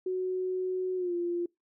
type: tone with pitch glide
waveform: sine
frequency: 370.1 to 347.3 Hz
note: F#4 to F4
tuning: 0 to -10 cents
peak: -28 dBFS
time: 0.06-1.46 s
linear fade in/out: 5 ms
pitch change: -110 cents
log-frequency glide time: 0.96-1.14 s
effects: noise-tail reverb RT60 0.2 s tail -26 dB re dry